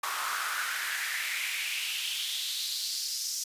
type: noise with high-pass filter sweep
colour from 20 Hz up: pink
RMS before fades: -33 dBFS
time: 0.03-3.44 s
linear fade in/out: 5 ms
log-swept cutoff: 1100 to 5800 Hz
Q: 3.6
effects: resampled to 32000 Hz